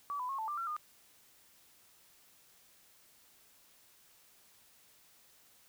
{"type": "tone with pitch steps", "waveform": "sine", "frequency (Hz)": [1147, 1000, 1087, 881, 1185, 1359, 1218], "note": ["D6", "B5", "C#6", "A5", "D6", "F6", "D#6"], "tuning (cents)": [-41, 21, -34, 2, 15, -48, -37], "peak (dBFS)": -35, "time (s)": [0.1, 0.765], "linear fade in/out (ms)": 0, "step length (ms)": 95, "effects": ["white hiss -64 dBFS RMS until 5.68 s"]}